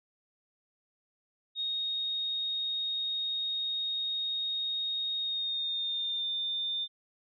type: tone with pitch glide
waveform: sine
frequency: 3729 to 3600 Hz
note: A#7 to A7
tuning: 0 to +39 cents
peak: -30 dBFS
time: 1.55-6.88 s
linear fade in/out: 50 ms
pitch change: -61 cents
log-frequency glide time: 5.19-6.24 s
effects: none